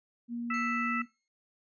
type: tone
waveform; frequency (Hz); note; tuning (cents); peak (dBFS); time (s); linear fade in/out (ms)
sine; 236.8; A#3; +27; -33; 0.28-1.06; 50
type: harmonic tone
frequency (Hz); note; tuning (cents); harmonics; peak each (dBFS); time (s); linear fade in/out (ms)
659.3; E5; 0; 2 / 3 / 4; -32 / -36 / -38; 0.5-1.02; 5
type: tone with exponential decay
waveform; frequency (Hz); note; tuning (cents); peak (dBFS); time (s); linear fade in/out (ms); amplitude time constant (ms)
5% pulse; 2157; C#7; -48; -33; 0.54-1.28; 1; 160
effects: noise-tail reverb RT60 0.2 s tail -17 dB re dry + resampled to 16000 Hz